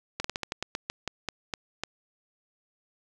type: slowing click train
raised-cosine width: 0.2 ms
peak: -13 dBFS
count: 13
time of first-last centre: 0.2-1.836 s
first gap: 44 ms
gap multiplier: 1.19
effects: none